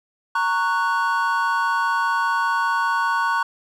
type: chord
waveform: triangle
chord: F# major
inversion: first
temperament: just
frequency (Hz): 925 / 1110 / 1480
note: A#5 / C#6 / F#6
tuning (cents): -14 / +2 / 0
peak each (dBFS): -21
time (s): 0.35-3.43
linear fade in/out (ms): 5
effects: none